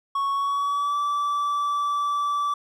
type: tone with pitch glide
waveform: triangle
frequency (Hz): 1108.7 to 1159.1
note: C#6 to D6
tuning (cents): 0 to -23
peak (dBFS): -20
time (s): 0.15-2.54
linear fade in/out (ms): 5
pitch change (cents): +77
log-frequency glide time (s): 0.32-0.98
effects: none